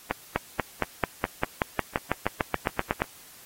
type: accelerating click train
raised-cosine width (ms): 0.5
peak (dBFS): -8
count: 18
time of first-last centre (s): 0.11-3.019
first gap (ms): 250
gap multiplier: 0.95
effects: white hiss -50 dBFS RMS until 3.45 s + AAC 48 kbps